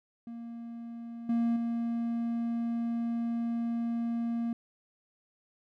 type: tone with level steps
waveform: triangle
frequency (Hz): 233.1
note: A#3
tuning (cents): 0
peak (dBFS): -37 / -23 / -27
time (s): 0.27-4.53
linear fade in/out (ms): 2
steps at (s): 1.29 / 1.56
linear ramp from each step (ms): 5
effects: none